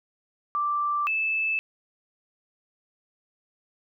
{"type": "tone pair in turn", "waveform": "sine", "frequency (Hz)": [1174.7, 2624], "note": ["D6", "E7"], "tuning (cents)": [0, -9], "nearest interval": "octave + major second", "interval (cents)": 1391, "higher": "second", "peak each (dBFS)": [-23, -23], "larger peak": "neither", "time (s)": [[0.55, 1.07], [1.07, 1.59]], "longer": "neither", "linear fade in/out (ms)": 0, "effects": []}